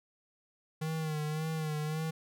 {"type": "tone with vibrato", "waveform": "square", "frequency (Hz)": 155.56, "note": "D#3", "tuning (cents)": 0, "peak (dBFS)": -33, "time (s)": [0.81, 2.11], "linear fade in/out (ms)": 10, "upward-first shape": "sine", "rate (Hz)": 1.8, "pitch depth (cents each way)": 49, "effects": []}